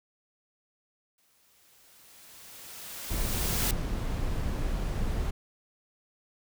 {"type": "noise with exponential growth", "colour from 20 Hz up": "white", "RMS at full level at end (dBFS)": -29, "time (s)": [1.18, 3.71], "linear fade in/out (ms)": 2, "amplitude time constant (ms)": 550}
{"type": "noise", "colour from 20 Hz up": "brown", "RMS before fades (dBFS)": -30, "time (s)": [3.1, 5.31], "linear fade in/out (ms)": 10}
{"effects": []}